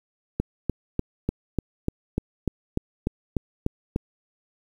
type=click train; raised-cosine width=3 ms; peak=-10 dBFS; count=13; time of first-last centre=0.4-3.961 s; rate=3.37 Hz; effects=8-bit